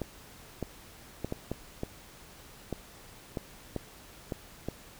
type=clicks; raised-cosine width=2 ms; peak=-19 dBFS; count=11; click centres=0.017 / 0.627 / 1.246 / 1.324 / 1.516 / 1.834 / 2.727 / 3.372 / 3.763 / 4.322 / 4.686 s; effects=pink hiss -52 dBFS RMS until 4.99 s